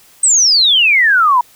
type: exponential sweep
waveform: sine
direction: down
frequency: 8400 to 942 Hz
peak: -7 dBFS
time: 0.23-1.41 s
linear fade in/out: 5 ms
effects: white hiss -46 dBFS RMS until 1.55 s